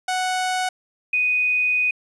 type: tone pair in turn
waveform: sawtooth / sine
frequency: 740 / 2489 Hz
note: F#5 / D#7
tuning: 0 / 0 cents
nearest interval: octave + major sixth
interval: 2100 cents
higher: second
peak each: -17 dBFS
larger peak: neither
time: 0.08-0.69 / 1.13-1.91 s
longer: second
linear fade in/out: 5 ms
effects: resampled to 24000 Hz + 9-bit